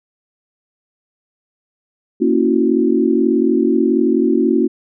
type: chord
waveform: sine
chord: F# dominant seventh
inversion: first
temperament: equal with one note detuned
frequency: 233.1 / 277.2 / 329.6 / 368.1 Hz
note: A#3 / C#4 / E4 / F#4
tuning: 0 / 0 / 0 / -9 cents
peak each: -17 dBFS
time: 2.2-4.68 s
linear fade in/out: 20 ms
effects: none